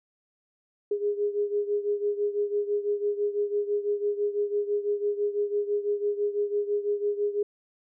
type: beating tone pair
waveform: sine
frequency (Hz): 410 / 416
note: G#4 / G#4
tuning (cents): -22 / +3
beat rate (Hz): 6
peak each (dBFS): -26 / -30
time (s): 0.91-7.43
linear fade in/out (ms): 5
effects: none